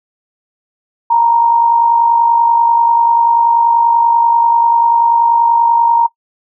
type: tone with amplitude modulation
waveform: sine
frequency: 932.3 Hz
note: A#5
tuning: in tune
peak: -5 dBFS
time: 1.1-6.07 s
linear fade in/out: 10 ms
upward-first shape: sine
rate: 50.3 Hz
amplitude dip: 45%
effects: noise-tail reverb RT60 0.1 s tail -20 dB re dry